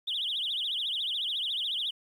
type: tone with vibrato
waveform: sine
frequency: 3322 Hz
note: G#7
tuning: in tune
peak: -28 dBFS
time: 0.07-1.91 s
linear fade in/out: 10 ms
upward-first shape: triangle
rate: 14 Hz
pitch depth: 270 cents each way
effects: tanh soft clip ceiling -24 dBFS + 10-bit